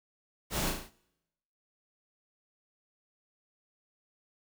pink noise with echo, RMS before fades -33 dBFS, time 0.5-0.73 s, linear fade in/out 50 ms, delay 36 ms, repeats 5, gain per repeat -4 dB, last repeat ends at 0.91 s, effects noise-tail reverb RT60 0.9 s tail -23 dB re dry

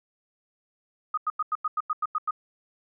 sine tone bursts, 1244.5 Hz, D#6, in tune, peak -23 dBFS, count 10, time 1.14-2.309 s, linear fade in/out 5 ms, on 35 ms, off 91 ms, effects none

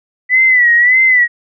sine tone with vibrato, 1975.5 Hz, B6, in tune, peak -6 dBFS, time 0.29-1.28 s, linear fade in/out 50 ms, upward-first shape sine, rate 1.7 Hz, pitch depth 85 cents each way, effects none

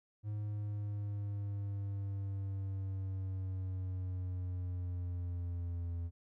triangle linear sweep, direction down, 105.4 to 85 Hz, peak -34 dBFS, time 0.23-6.11 s, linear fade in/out 50 ms, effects none

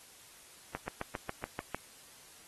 slowing click train, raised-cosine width 0.5 ms, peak -21 dBFS, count 8, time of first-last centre 0.75-1.746 s, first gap 130 ms, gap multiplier 1.03, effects white hiss -56 dBFS RMS until 2.47 s + AAC 32 kbps

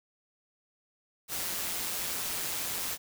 white noise with amplitude modulation, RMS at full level -32 dBFS, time 1.28-2.98 s, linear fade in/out 50 ms, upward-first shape sine, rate 175 Hz, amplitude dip 45%, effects none

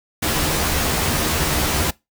pink noise with comb filter, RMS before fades -20 dBFS, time 0.22-1.91 s, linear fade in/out 10 ms, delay 13 ms, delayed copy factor +0.6, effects noise-tail reverb RT60 0.2 s tail -22 dB re dry

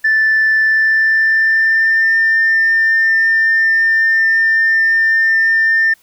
sine tone with pitch glide, 1760 to 1799.1 Hz, A6 to A6, 0 to +38 cents, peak -8 dBFS, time 0.04-5.94 s, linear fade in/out 10 ms, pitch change +38 cents, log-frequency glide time 0.64-2.09 s, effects tanh soft clip ceiling -6 dBFS + white hiss -52 dBFS RMS until 6.02 s

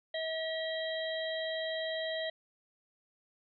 harmonic tone with a mistuned harmonic, 642 Hz, E5, 46 cents flat, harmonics 1 / 3 / 5 / 6, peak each -35 / -40 / -42 / -43 dBFS, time 0.14-2.3 s, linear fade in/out 5 ms, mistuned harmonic 6, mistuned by +16 cents, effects none

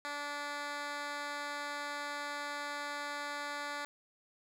10% pulse tone with band-pass filter, 290 Hz, D4, 22 cents flat, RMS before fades -40 dBFS, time 0.05-3.85 s, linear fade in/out 0 ms, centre 2300 Hz, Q 0.51, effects none

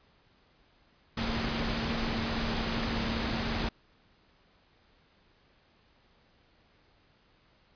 sine tone in noise, 228.1 Hz, A#3, 37 cents flat, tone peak -35 dBFS, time 1.17-3.69 s, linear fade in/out 5 ms, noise pink, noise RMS -32 dBFS, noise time 1.17-3.69 s, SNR -6 dB, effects pink hiss -65 dBFS RMS until 7.75 s + resampled to 11025 Hz

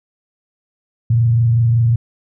sine tone with frequency modulation, 116.5 Hz, A#2, 1 cent flat, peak -10 dBFS, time 1.1-1.96 s, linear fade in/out 5 ms, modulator 25.3 Hz, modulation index 0.32, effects none

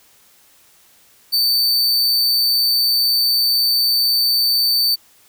45% pulse tone, 4562 Hz, C#8, 49 cents sharp, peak -13 dBFS, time 1.32-4.96 s, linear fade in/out 20 ms, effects white hiss -52 dBFS RMS until 5.28 s

